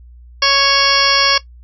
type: harmonic tone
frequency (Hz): 554.4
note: C#5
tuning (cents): 0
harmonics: 1 / 2 / 3 / 4 / 5 / 6 / 8 / 9 / 10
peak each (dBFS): -22 / -17 / -19 / -19 / -20 / -20 / -17 / -18 / -18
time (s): 0.42-1.38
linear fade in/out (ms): 5
effects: noise-tail reverb RT60 0.1 s tail -17 dB re dry + added 60 Hz sine -37 dBFS peak until 1.63 s